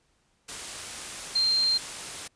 sine tone in noise, 4175 Hz, C8, 5 cents flat, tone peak -21 dBFS, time 1.35-1.78 s, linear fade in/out 10 ms, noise white, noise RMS -37 dBFS, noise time 0.48-2.28 s, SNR +13 dB, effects pink hiss -69 dBFS RMS until 2.35 s + resampled to 22050 Hz

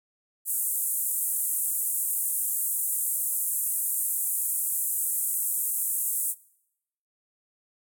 pink band-pass noise, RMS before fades -28 dBFS, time 0.45-6.35 s, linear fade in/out 50 ms, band 8200 to 16000 Hz, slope 48 dB/octave, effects noise-tail reverb RT60 0.8 s tail -22 dB re dry

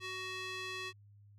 square tone with band-pass filter, 373.5 Hz, F#4, 16 cents sharp, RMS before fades -42 dBFS, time 0-0.93 s, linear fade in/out 50 ms, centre 2900 Hz, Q 1.3, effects added 102 Hz sine -57 dBFS peak until 1.38 s

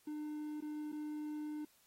triangle tone with dropouts, 301.5 Hz, D4, 46 cents sharp, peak -38 dBFS, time 0.07-1.65 s, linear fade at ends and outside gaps 5 ms, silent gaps 0.606-0.622 / 0.919-0.926 s, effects white hiss -70 dBFS RMS until 1.86 s + AAC 48 kbps

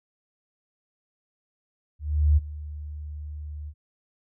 sine tone with ADSR envelope, 74.8 Hz, D2, 32 cents sharp, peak -14 dBFS, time 1.99-3.74 s, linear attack 380 ms, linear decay 24 ms, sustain -19 dB, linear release 60 ms, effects none

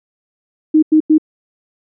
sine tone bursts, 311.1 Hz, D#4, in tune, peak -6 dBFS, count 3, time 0.74-1.182 s, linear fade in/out 10 ms, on 86 ms, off 92 ms, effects none

